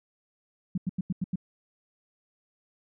sine tone bursts, 183.3 Hz, F#3, 16 cents flat, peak -25 dBFS, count 6, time 0.75-1.358 s, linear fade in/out 5 ms, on 28 ms, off 88 ms, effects none

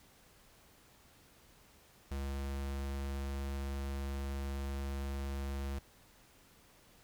square tone, 68.9 Hz, C#2, 10 cents flat, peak -37 dBFS, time 2.11-5.79 s, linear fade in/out 5 ms, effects pink hiss -63 dBFS RMS until 7.03 s

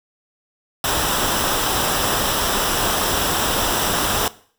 pink noise with comb filter, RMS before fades -20 dBFS, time 0.84-4.28 s, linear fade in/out 2 ms, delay 0.45 ms, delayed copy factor -0.55, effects noise-tail reverb RT60 0.5 s tail -19 dB re dry

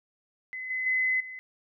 sine tone with level steps, 2031 Hz, B6, 48 cents sharp, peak -34 / -28 / -23 / -38 dBFS, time 0.53-1.39 s, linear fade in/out 0 ms, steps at 0.7 / 0.86 / 1.2 s, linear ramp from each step 5 ms, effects none

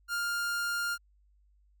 45% pulse tone, 1405 Hz, F6, 10 cents sharp, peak -30 dBFS, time 0.08-0.98 s, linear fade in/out 50 ms, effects added 50 Hz sine -62 dBFS peak until 1.8 s

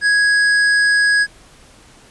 sine tone with tanh clipping, 1661.2 Hz, G#6, in tune, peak -13 dBFS, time 0.01-1.27 s, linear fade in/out 50 ms, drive 13 dB, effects pink hiss -46 dBFS RMS until 2.1 s + resampled to 24000 Hz

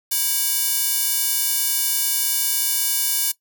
square tone with high-pass filter, 325.3 Hz, E4, 23 cents flat, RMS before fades -21 dBFS, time 0.11-3.32 s, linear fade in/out 10 ms, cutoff 8000 Hz, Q 0.52, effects noise-tail reverb RT60 0.1 s tail -18 dB re dry

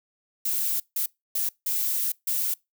violet noise bursts at uneven times, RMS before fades -26 dBFS, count 5, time 0.45-0.8 / 0.96-1.06 / 1.35-1.49 / 1.66-2.12 / 2.27-2.54 s, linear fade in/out 5 ms, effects noise-tail reverb RT60 0.2 s tail -24 dB re dry

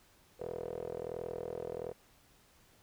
15% pulse tone with band-pass filter, 41.34 Hz, E1, 6 cents sharp, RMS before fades -41 dBFS, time 0.39-1.93 s, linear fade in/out 20 ms, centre 510 Hz, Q 9, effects pink hiss -65 dBFS RMS until 2.82 s

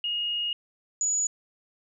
sine tone pair in turn, 2866 / 6886 Hz, F7 / A8, +44 / -38 cents, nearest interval octave + minor third, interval 1518 cents, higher second, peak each -26 / -23 dBFS, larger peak second, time 0.04-0.53 / 1.01-1.27 s, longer first, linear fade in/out 2 ms, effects none

